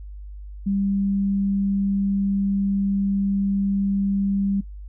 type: tone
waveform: sine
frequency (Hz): 197.6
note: G3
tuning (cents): +14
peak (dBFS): -19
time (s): 0.66-4.61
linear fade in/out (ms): 10
effects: noise-tail reverb RT60 0.1 s tail -21 dB re dry + added 50 Hz sine -34 dBFS peak until 4.88 s